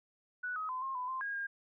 sine tone with pitch steps, 1478 / 1267 / 1022 / 1068 / 1001 / 1044 / 1633 / 1615 Hz, F#6 / D#6 / C6 / C6 / B5 / C6 / G#6 / G#6, -2 / +31 / -41 / +35 / +23 / -4 / -30 / -49 cents, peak -35 dBFS, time 0.43-1.47 s, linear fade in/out 10 ms, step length 130 ms, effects none

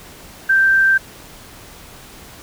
sine tone, 1568 Hz, G6, in tune, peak -10 dBFS, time 0.49-0.98 s, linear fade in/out 10 ms, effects pink hiss -40 dBFS RMS until 2.42 s

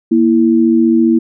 sine tone pair together, 234.7 / 329.6 Hz, A#3 / E4, +12 / 0 cents, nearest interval tritone, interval 588 cents, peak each -10 dBFS, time 0.11-1.19 s, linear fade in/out 10 ms, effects none

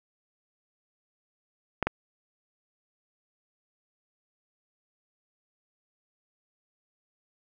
clicks, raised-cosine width 0.5 ms, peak -10 dBFS, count 2, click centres 1.827 / 1.87 s, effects none

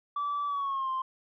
sine tone with pitch glide, 1156 to 1047.9 Hz, D6 to C6, -28 to +2 cents, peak -27 dBFS, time 0.16-1.02 s, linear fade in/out 5 ms, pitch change -170 cents, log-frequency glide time 0.47-0.91 s, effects tanh soft clip ceiling -26 dBFS

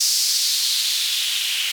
blue noise with band-pass filter sweep, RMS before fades -21 dBFS, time 0-1.72 s, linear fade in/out 10 ms, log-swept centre 5300 to 2800 Hz, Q 3.2, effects none

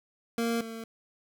25% pulse tone pair in turn, 231.7 / 226.3 Hz, A#3 / A3, -10 / +49 cents, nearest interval unison, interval 41 cents, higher first, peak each -23 / -34 dBFS, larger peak first, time 0.38-0.61 / 0.61-0.84 s, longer neither, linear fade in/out 2 ms, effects none

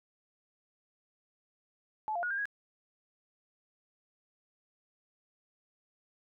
sine tone with pitch steps, 862 / 696 / 1450 / 1597 / 1653 Hz, A5 / F5 / F#6 / G6 / G#6, -36 / -6 / -35 / +32 / -9 cents, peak -31 dBFS, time 2.08-2.455 s, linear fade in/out 0 ms, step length 75 ms, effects none

